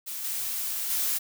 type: noise with level steps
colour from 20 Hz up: blue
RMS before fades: -35 / -31 / -27 dBFS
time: 0.06-1.19 s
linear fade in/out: 20 ms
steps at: 0.24 / 0.9 s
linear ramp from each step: 5 ms
effects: none